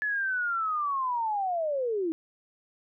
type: linear sweep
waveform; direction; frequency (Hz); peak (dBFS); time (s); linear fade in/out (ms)
sine; down; 1722 to 311.1; -26; 0.02-2.12; 0
effects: none